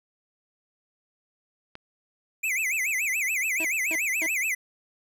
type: click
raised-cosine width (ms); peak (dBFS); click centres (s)
0.3; -24; 1.754
type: tone with vibrato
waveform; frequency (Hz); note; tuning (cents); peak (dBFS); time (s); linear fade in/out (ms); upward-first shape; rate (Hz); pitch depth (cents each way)
square; 2300; D7; -37; -25; 2.43-4.55; 10; sine; 7; 250
type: tone bursts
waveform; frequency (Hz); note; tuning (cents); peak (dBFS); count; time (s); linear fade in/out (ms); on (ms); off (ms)
25% pulse; 322.5; E4; -38; -29; 3; 3.6-4.264; 2; 48; 260
effects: none